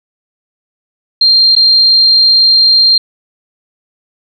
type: tone with dropouts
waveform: sine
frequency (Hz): 4186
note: C8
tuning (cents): 0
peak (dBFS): -4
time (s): 1.21-2.98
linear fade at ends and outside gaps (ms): 5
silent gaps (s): 1.553-1.563
effects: none